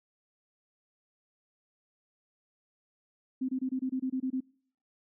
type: tone bursts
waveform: sine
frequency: 260 Hz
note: C4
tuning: 11 cents flat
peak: -28 dBFS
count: 10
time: 3.41-4.406 s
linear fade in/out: 10 ms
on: 78 ms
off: 24 ms
effects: noise-tail reverb RT60 0.6 s tail -25 dB re dry